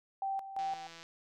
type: tone with tremolo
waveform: sine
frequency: 779 Hz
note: G5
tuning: 11 cents flat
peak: -32 dBFS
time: 0.22-0.87 s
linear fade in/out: 2 ms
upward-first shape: square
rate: 2.9 Hz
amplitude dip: 70%
type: click train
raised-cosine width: 0.2 ms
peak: -33 dBFS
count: 74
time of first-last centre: 0.59-1.03 s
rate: 166 Hz
effects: none